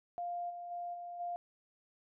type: tone with level steps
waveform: sine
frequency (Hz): 700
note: F5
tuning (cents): +4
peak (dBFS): -36 / -42 / -38 / -42 / -36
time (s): 0.18-1.36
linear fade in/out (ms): 0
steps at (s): 0.49 / 0.7 / 0.93 / 1.19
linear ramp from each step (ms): 20
effects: none